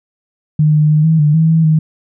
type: tone with pitch steps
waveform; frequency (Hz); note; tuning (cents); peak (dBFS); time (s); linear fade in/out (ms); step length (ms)
sine; 152.6 / 151.7 / 152.7 / 160.5 / 149.2 / 160.8 / 162 / 156.5; D#3 / D#3 / D#3 / E3 / D3 / E3 / E3 / D#3; -33 / -44 / -32 / -46 / +28 / -43 / -30 / +10; -7; 0.59-1.79; 5; 150
effects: none

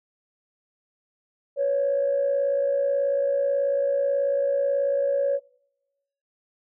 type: tone pair together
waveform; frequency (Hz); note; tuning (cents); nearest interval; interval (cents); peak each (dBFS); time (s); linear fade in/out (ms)
sine; 500.7 / 559; B4 / C#5; +24 / +14; major second; 190; -28 / -20; 1.56-5.4; 50
effects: noise-tail reverb RT60 0.9 s tail -25 dB re dry + tanh soft clip ceiling -15 dBFS

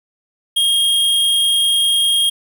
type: tone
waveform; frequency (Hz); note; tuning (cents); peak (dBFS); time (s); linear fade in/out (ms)
square; 3245; G#7; -41; -13; 0.56-2.3; 10
effects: 8-bit

